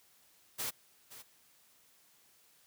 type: noise with echo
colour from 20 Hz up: white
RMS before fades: -37 dBFS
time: 0.58-0.71 s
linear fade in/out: 20 ms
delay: 520 ms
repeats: 1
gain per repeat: -14 dB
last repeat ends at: 1.23 s
effects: white hiss -66 dBFS RMS until 2.66 s + high-pass 60 Hz 12 dB/octave